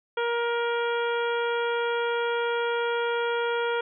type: harmonic tone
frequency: 471.5 Hz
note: A#4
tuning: 20 cents sharp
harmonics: 1 / 2 / 3 / 4 / 5 / 6 / 7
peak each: -26 / -31 / -31 / -40 / -39 / -44 / -39 dBFS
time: 0.17-3.81 s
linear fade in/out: 5 ms
effects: none